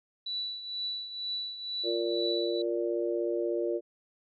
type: tone with tremolo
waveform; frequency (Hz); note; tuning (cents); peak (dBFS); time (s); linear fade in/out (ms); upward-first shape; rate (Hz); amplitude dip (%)
sine; 3951; B7; 0; -30; 0.26-2.62; 5; triangle; 2.1; 70
type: chord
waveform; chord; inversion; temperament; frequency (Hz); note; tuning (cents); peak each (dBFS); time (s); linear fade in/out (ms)
sine; Bb major; second; just; 349.6 / 466.2 / 582.7; F4 / Bb4 / D5; +2 / 0 / -14; -30 / -33 / -34; 1.83-3.81; 50
effects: none